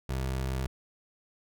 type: tone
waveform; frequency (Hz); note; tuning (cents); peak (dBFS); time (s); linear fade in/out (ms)
25% pulse; 65.41; C2; 0; -26; 0.09-0.67; 5
effects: none